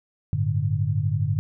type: chord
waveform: sine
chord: G suspended second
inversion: none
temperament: just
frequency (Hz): 98 / 110.25 / 147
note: G2 / A2 / D3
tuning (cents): 0 / +4 / +2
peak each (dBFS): -25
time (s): 0.33-1.39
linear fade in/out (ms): 0
effects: none